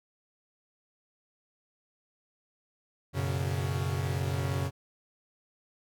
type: chord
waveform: 45% pulse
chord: F# suspended fourth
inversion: none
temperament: equal with one note detuned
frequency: 92.5 / 121.21 / 138.59 Hz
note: F#2 / B2 / C#3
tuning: 0 / -32 / 0 cents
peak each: -32 / -36 / -32 dBFS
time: 3.13-4.71 s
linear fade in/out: 50 ms
effects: none